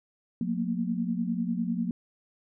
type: tone cluster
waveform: sine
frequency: 180.5 / 227.7 / 237.7 Hz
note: F#3 / A#3 / A#3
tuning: -43 / -40 / +34 cents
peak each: -31 dBFS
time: 0.41-1.91 s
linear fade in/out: 2 ms
effects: none